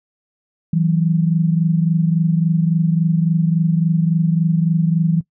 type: tone pair together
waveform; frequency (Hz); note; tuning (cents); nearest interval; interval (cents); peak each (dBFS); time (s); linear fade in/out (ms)
sine; 162.82 / 186.4; E3 / F#3; -21 / +13; major second; 234; -14 / -19; 0.73-5.21; 5
effects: noise-tail reverb RT60 0.1 s tail -20 dB re dry